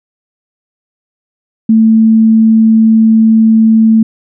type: tone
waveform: sine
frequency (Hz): 222.2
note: A3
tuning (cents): +17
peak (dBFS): -3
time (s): 1.69-4.03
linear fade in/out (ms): 5
effects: none